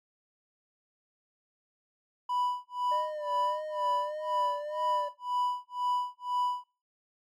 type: tone with tremolo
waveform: triangle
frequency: 987.8 Hz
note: B5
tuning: in tune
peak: -24 dBFS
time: 2.29-6.64 s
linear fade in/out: 5 ms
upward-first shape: sine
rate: 2 Hz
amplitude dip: 100%
type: tone with vibrato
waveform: triangle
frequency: 599 Hz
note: D5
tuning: 34 cents sharp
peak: -32 dBFS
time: 2.91-5.09 s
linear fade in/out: 10 ms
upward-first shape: sine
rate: 1.7 Hz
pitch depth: 51 cents each way
effects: noise-tail reverb RT60 0.3 s tail -17 dB re dry + MP3 64 kbps